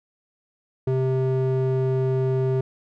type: tone with band-pass filter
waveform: square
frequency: 130.81 Hz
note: C3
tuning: in tune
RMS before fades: -22 dBFS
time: 0.87-2.61 s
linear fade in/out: 5 ms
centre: 280 Hz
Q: 7.7
effects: none